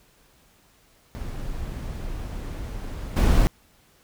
brown noise with level steps, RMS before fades -32 / -17 dBFS, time 1.15-3.47 s, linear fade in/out 0 ms, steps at 3.16 s, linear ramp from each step 10 ms, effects pink hiss -59 dBFS RMS until 4.03 s

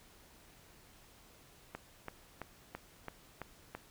click train, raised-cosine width 0.5 ms, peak -26 dBFS, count 7, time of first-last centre 1.75-3.75 s, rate 3 Hz, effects pink hiss -61 dBFS RMS until 3.9 s

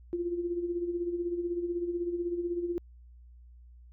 sine tone with tremolo, 347.2 Hz, F4, 10 cents flat, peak -27 dBFS, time 0.13-2.78 s, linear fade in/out 0 ms, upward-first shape sine, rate 16 Hz, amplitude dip 60%, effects added 60 Hz sine -50 dBFS peak until 3.92 s

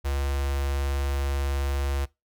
square tone with notch filter, 69.3 Hz, C#2, in tune, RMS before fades -27 dBFS, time 0.04-2.06 s, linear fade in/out 20 ms, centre 190 Hz, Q 0.9, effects noise-tail reverb RT60 0.2 s tail -20 dB re dry

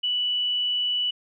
sine tone, 2960 Hz, F#7, in tune, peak -22 dBFS, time 0.03-1.11 s, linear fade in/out 10 ms, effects none

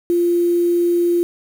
sine tone with quantisation, 346.4 Hz, F4, 14 cents flat, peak -13 dBFS, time 0.1-1.23 s, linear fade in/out 0 ms, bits 6, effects none

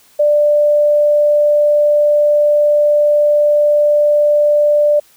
sine tone, 591 Hz, D5, 11 cents sharp, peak -8 dBFS, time 0.19-5 s, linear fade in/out 10 ms, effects white hiss -49 dBFS RMS until 5.16 s

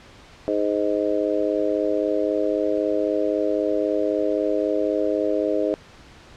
harmonic tone, 103.83 Hz, G#2, in tune, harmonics 3 / 4 / 5 / 6, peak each -25 / -25 / -25 / -25 dBFS, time 0.48-5.74 s, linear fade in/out 0 ms, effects pink hiss -47 dBFS RMS until 6.36 s + low-pass 5000 Hz 12 dB/octave

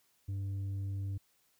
sine tone with tanh clipping, 98 Hz, G2, in tune, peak -35 dBFS, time 0.28-1.18 s, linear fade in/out 10 ms, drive 4 dB, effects white hiss -72 dBFS RMS until 1.59 s

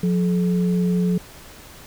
sine tone pair together, 178.8 / 428.7 Hz, F3 / A4, +41 / -45 cents, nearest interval octave + minor third, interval 1514 cents, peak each -17 / -27 dBFS, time 0.03-1.18 s, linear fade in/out 5 ms, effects pink hiss -43 dBFS RMS until 1.86 s

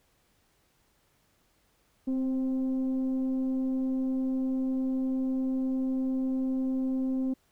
sine tone with frequency modulation, 261.2 Hz, C4, 3 cents flat, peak -25 dBFS, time 2.07-7.34 s, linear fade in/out 10 ms, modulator 267 Hz, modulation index 0.32, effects tanh soft clip ceiling -22 dBFS + pink hiss -69 dBFS RMS until 7.51 s

